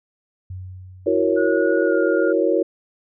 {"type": "tone with exponential decay", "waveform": "sine", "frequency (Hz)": 92.5, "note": "F#2", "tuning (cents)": 0, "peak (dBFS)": -28, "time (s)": [0.5, 2.16], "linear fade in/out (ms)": 5, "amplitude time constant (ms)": 360}
{"type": "chord", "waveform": "sine", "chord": "F# dominant seventh", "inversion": "third", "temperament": "equal", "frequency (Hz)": [329.6, 370, 466.2, 554.4], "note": ["E4", "F#4", "A#4", "C#5"], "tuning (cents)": [0, 0, 0, 0], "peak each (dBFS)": -21, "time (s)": [1.06, 2.63], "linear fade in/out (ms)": 10}
{"type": "tone with pitch glide", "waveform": "sine", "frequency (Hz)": [1453, 1417.4], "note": ["F#6", "F6"], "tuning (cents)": [-32, 25], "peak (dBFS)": -26, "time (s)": [1.36, 2.33], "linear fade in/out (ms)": 20, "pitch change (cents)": -43, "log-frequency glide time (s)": [1.85, 1.95]}
{"effects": []}